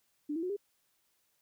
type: tone with pitch steps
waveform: sine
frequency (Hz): 295.9 / 328.3 / 364.3 / 404.2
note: D4 / E4 / F#4 / G#4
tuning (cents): +13 / -7 / -27 / -47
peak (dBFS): -32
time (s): 0.29-0.566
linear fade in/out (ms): 10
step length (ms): 69
effects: white hiss -75 dBFS RMS until 1.41 s